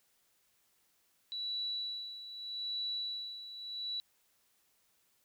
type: tone with tremolo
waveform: sine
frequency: 3937 Hz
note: B7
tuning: 6 cents flat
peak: -34 dBFS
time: 1.32-4 s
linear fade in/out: 0 ms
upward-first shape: sine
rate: 0.81 Hz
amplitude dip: 70%
effects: white hiss -73 dBFS RMS until 5.24 s